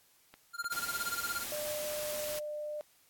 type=click train; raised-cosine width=0.3 ms; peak=-34 dBFS; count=5; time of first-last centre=0.34-1.556 s; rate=3.29 Hz
type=tone with tremolo; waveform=square; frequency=1396.9 Hz; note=F6; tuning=in tune; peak=-32 dBFS; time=0.53-1.45 s; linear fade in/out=50 ms; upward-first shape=sine; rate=17 Hz; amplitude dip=100%
type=noise; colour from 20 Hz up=white; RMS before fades=-40 dBFS; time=0.72-2.39 s; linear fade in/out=2 ms
type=tone; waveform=sine; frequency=599 Hz; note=D5; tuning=34 cents sharp; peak=-36 dBFS; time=1.52-2.81 s; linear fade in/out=0 ms
effects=white hiss -66 dBFS RMS until 3.09 s + AAC 64 kbps